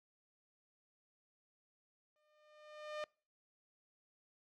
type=tone with exponential growth; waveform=sawtooth; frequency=605 Hz; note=D#5; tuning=49 cents flat; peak=-35 dBFS; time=2.16-3.04 s; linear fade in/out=0 ms; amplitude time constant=190 ms; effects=noise-tail reverb RT60 0.4 s tail -26 dB re dry + low-pass 4000 Hz 12 dB/octave